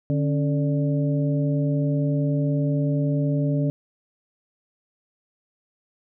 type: harmonic tone with a mistuned harmonic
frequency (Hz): 146.8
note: D3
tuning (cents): 0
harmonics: 1 / 2 / 3 / 4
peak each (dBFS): -21 / -25 / -35 / -31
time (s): 0.1-3.7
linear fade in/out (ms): 0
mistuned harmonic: 2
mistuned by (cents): -98
effects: none